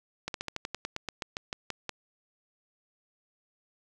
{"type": "slowing click train", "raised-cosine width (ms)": 0.2, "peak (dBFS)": -16, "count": 15, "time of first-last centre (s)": [0.28, 1.893], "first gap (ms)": 62, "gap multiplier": 1.09, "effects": []}